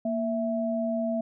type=tone pair together; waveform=sine; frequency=233.1 / 659.3 Hz; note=A#3 / E5; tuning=0 / 0 cents; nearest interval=octave + tritone; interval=1800 cents; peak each=-28 dBFS; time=0.05-1.21 s; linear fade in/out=5 ms; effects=none